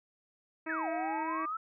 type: harmonic tone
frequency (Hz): 319.7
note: D#4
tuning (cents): +47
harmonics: 1 / 2 / 3 / 4 / 5 / 6 / 7 / 8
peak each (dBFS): -38 / -44 / -45 / -45 / -46 / -47 / -47 / -51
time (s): 0.66-1.46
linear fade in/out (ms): 10
type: exponential two-way sweep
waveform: sine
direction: down then up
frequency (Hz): 1847 to 650 to 1339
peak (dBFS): -33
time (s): 0.69-1.57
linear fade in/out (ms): 5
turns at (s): 0.89
effects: none